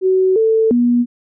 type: tone with pitch steps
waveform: sine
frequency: 375.5 / 444.2 / 241.5 Hz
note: F#4 / A4 / B3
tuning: +26 / +16 / -39 cents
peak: -10 dBFS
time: 0.01-1.06 s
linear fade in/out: 50 ms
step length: 350 ms
effects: none